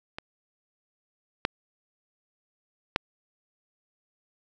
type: clicks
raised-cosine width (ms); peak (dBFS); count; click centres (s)
0.3; -19 / -7 / -6; 3; 0.185 / 1.451 / 2.961
effects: none